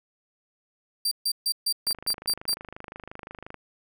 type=tone bursts; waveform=sawtooth; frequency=4699 Hz; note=D8; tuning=in tune; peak=-20 dBFS; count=8; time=1.05-2.542 s; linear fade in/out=5 ms; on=64 ms; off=140 ms
type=click train; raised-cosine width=0.5 ms; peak=-24 dBFS; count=44; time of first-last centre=1.87-3.543 s; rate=25.7 Hz
effects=none